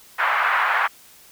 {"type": "band-pass noise", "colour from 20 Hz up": "white", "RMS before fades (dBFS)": -20, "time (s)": [0.18, 0.88], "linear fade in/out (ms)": 20, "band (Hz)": [840, 1800], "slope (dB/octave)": 24, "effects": ["white hiss -49 dBFS RMS until 1.31 s"]}